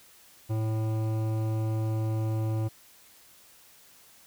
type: tone with hard clipping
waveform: sine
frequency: 110 Hz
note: A2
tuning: in tune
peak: -28 dBFS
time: 0.49-2.69 s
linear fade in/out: 20 ms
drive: 14 dB
effects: white hiss -56 dBFS RMS until 4.26 s